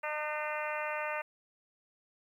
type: harmonic tone with a mistuned harmonic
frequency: 302.9 Hz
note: D#4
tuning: 46 cents flat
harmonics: 2 / 3 / 4 / 5 / 6 / 7 / 8 / 9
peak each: -38 / -40 / -41 / -42 / -43 / -43 / -44 / -45 dBFS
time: 0.03-1.22 s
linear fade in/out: 10 ms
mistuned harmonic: 7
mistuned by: -39 cents
effects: 11-bit